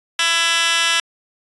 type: tone with high-pass filter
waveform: 15% pulse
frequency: 333.7 Hz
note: E4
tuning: 21 cents sharp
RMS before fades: -17 dBFS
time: 0.19-1 s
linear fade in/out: 2 ms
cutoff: 2200 Hz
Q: 3.1
effects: resampled to 24000 Hz